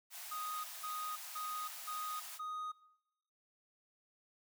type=high-pass noise; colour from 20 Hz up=white; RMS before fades=-48 dBFS; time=0.1-2.4 s; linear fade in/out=50 ms; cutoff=630 Hz; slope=96 dB/octave
type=tone bursts; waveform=triangle; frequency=1245 Hz; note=D#6; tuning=1 cent sharp; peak=-38 dBFS; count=5; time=0.31-2.72 s; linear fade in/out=10 ms; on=330 ms; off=190 ms
effects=noise-tail reverb RT60 0.9 s tail -20 dB re dry

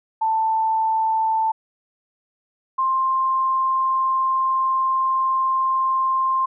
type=tone pair in turn; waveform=sine; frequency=886 / 1053.6 Hz; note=A5 / C6; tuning=+12 / +12 cents; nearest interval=minor third; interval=300 cents; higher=second; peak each=-17 dBFS; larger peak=neither; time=0.21-1.52 / 2.78-6.46 s; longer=second; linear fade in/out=10 ms; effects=none

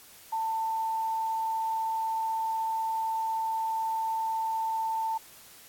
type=tone; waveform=sine; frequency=892 Hz; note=A5; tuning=23 cents sharp; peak=-27 dBFS; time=0.32-5.18 s; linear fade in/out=10 ms; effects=white hiss -52 dBFS RMS until 5.68 s + AAC 64 kbps

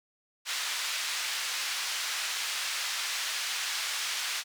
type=band-pass noise; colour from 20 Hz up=white; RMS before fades=-33 dBFS; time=0.45-4.44 s; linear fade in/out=50 ms; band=1300 to 5200 Hz; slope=12 dB/octave; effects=none

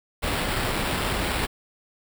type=noise with sample-and-hold; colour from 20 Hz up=pink; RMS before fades=-26 dBFS; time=0.22-1.47 s; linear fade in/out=20 ms; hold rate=6300 Hz; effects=none

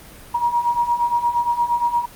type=beating tone pair; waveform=sine; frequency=947 / 955.6 Hz; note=A#5 / A#5; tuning=+27 / +43 cents; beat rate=8.6 Hz; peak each=-22 / -18 dBFS; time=0.34-2.06 s; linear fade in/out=10 ms; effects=pink hiss -42 dBFS RMS until 2.15 s + Opus 32 kbps

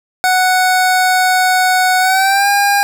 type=tone with pitch glide; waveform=25% pulse; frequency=740 to 807 Hz; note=F#5 to G#5; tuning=0 to -50 cents; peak=-6 dBFS; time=0.24-2.83 s; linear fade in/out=0 ms; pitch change=+150 cents; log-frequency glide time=2-2.48 s; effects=none

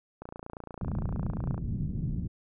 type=click train; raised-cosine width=1 ms; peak=-26 dBFS; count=40; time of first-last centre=0.22-1.579 s; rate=28.7 Hz
type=low-pass noise; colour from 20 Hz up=white; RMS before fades=-32 dBFS; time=0.81-2.28 s; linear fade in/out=10 ms; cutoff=190 Hz; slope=24 dB/octave
effects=none

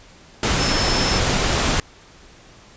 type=tone in noise; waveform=sine; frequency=5274 Hz; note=E8; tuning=in tune; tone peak=-24 dBFS; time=0.6-1.19 s; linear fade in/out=2 ms; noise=pink; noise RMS=-19 dBFS; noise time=0.43-1.8 s; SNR=-8 dB; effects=pink hiss -47 dBFS RMS until 2.76 s + resampled to 16000 Hz

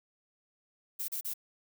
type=noise bursts; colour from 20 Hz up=violet; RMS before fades=-36 dBFS; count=3; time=0.99-1.339 s; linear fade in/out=10 ms; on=93 ms; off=35 ms; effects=none

